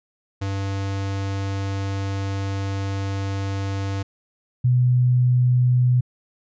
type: tone pair in turn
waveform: square / sine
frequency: 98 / 124.62 Hz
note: G2 / B2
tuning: 0 / +16 cents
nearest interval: major third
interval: 416 cents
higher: second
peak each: -24 / -14 dBFS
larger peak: second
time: 0.41-4.03 / 4.64-6.01 s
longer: first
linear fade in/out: 10 ms
effects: resampled to 16000 Hz